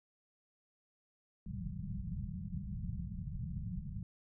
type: low-pass noise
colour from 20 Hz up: white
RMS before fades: -41 dBFS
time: 1.46-4.03 s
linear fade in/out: 2 ms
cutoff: 200 Hz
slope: 96 dB/octave
effects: none